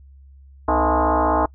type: tone with frequency modulation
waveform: sine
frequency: 122.2 Hz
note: B2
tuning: 18 cents flat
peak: -15 dBFS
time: 0.68-1.46 s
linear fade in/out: 5 ms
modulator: 189 Hz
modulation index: 5.6
effects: noise-tail reverb RT60 0.1 s tail -26 dB re dry + added 68 Hz sine -43 dBFS peak until 1.54 s